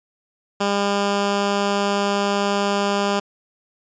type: tone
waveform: 10% pulse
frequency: 201.2 Hz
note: G3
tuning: 45 cents sharp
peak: -10 dBFS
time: 0.6-3.2 s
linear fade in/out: 10 ms
effects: resampled to 16000 Hz